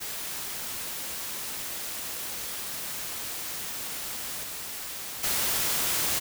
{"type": "noise with level steps", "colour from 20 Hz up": "white", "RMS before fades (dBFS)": [-35, -37, -27], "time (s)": [0, 6.2], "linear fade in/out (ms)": 20, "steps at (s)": [4.43, 5.23], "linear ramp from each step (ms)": 10, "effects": []}